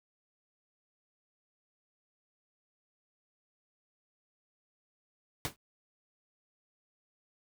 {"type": "noise with exponential decay", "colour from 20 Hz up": "pink", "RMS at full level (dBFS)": -30, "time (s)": [5.45, 5.56], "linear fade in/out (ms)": 0, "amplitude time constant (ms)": 22, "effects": ["high-pass 60 Hz 12 dB/octave"]}